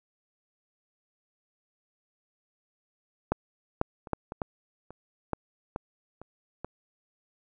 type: clicks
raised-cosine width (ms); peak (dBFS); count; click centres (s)
1; -10 / -10 / -28 / -13 / -22 / -16 / -30 / -14 / -18 / -29 / -21; 11; 3.32 / 3.814 / 4.072 / 4.133 / 4.321 / 4.418 / 4.906 / 5.333 / 5.761 / 6.216 / 6.646
effects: none